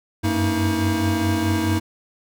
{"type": "tone cluster", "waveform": "square", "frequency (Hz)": [93.8, 98.5, 229.5, 318.9], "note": ["F#2", "G2", "A#3", "D#4"], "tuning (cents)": [24, 9, -27, 43], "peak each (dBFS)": [-24, -28, -27, -23], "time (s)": [0.23, 1.8], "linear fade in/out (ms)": 20, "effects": []}